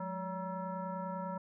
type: tone with frequency modulation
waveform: sine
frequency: 564 Hz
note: C#5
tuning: 30 cents sharp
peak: -36 dBFS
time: 0-1.38 s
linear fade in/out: 5 ms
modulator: 386 Hz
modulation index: 1.6
effects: none